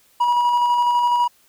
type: tone with tremolo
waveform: triangle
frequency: 966 Hz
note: B5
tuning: 39 cents flat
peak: -12 dBFS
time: 0.2-1.28 s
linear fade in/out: 10 ms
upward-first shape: square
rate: 12 Hz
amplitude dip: 25%
effects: white hiss -57 dBFS RMS until 1.48 s